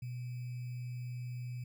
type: tone with sample-and-hold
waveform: sine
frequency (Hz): 123.47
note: B2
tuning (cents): 0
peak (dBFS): -38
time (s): 0.02-1.64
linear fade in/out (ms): 5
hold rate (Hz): 2450
effects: none